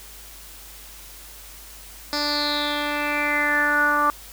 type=tone with low-pass filter sweep; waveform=10% pulse; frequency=293.7 Hz; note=D4; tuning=in tune; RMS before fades=-22 dBFS; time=2.13-4.1 s; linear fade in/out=0 ms; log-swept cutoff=5300 to 1200 Hz; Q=7.2; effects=added 50 Hz sine -46 dBFS peak until 4.32 s + white hiss -43 dBFS RMS until 4.32 s